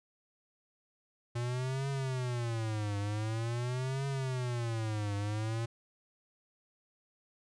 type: tone with vibrato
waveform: square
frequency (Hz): 118.2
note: A#2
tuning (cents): +24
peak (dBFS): -33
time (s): 1.35-5.66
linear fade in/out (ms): 10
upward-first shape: triangle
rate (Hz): 0.46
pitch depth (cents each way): 280
effects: resampled to 22050 Hz